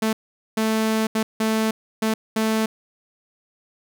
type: tone bursts at uneven times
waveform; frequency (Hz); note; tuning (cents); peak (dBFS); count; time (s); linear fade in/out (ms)
sawtooth; 220; A3; 0; -15; 6; 0.02-0.13 / 0.57-1.07 / 1.15-1.23 / 1.4-1.71 / 2.02-2.14 / 2.36-2.66; 5
effects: none